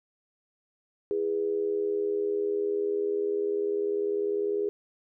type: tone with amplitude modulation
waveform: sine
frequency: 409.8 Hz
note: G#4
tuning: 23 cents flat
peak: -22 dBFS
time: 1.11-4.69 s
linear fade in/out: 0 ms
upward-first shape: sine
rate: 80.1 Hz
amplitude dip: 70%
effects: none